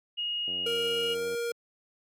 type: tone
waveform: sine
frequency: 2871 Hz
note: F7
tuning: 47 cents sharp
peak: -29 dBFS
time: 0.17-1.15 s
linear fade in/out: 20 ms
type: click train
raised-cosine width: 2 ms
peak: -32 dBFS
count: 79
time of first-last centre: 0.48-1.347 s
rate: 90 Hz
type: tone with pitch glide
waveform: square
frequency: 466.2 to 470.3 Hz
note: A#4 to A#4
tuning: 0 to +15 cents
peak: -30 dBFS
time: 0.66-1.52 s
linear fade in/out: 5 ms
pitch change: +15 cents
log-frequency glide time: 1.15-1.26 s
effects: high-pass 150 Hz 12 dB/octave + AAC 64 kbps

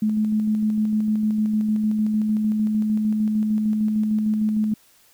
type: tone with tremolo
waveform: sine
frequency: 214.5 Hz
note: A3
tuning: 44 cents flat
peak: -17 dBFS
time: 0.02-4.74 s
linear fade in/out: 5 ms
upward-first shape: square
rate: 6.6 Hz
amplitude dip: 25%
effects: white hiss -56 dBFS RMS until 5.13 s

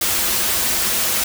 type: noise with comb filter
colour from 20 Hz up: white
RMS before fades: -19 dBFS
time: 0.01-1.24 s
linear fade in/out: 5 ms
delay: 6.9 ms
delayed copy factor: -0.95
effects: none

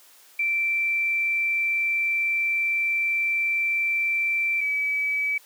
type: tone pair in turn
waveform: sine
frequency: 2342 / 2290 Hz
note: D7 / D7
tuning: -5 / -44 cents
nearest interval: unison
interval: 39 cents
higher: first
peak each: -21 / -22 dBFS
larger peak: first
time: 0.39-4.61 / 4.61-5.38 s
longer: first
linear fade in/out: 5 ms
effects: white hiss -53 dBFS RMS until 5.45 s + high-pass 400 Hz 12 dB/octave

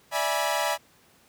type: chord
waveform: sawtooth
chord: E dominant seventh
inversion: third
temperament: equal with one note detuned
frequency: 587.3 / 659.3 / 830.6 / 974.2 Hz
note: D5 / E5 / G#5 / B5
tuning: 0 / 0 / 0 / -24 cents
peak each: -26 dBFS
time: 0.11-0.78 s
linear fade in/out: 50 ms
effects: pink hiss -59 dBFS RMS until 1.28 s + high-pass 100 Hz 12 dB/octave

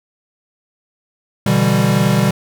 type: chord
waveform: square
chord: E minor seventh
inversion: second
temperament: equal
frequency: 123.47 / 146.83 / 164.81 / 196 Hz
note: B2 / D3 / E3 / G3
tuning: 0 / 0 / 0 / 0 cents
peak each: -18 / -19 / -21 / -16 dBFS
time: 1.46-2.31 s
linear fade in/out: 5 ms
effects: none

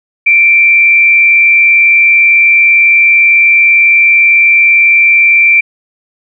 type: tone with frequency modulation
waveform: sine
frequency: 2349 Hz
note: D7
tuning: in tune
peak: -3 dBFS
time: 0.26-5.61 s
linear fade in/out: 10 ms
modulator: 108 Hz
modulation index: 0.41
effects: none

